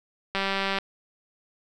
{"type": "click train", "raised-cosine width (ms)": 0.3, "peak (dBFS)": -11, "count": 86, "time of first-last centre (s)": [0.35, 0.786], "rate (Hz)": 195, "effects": []}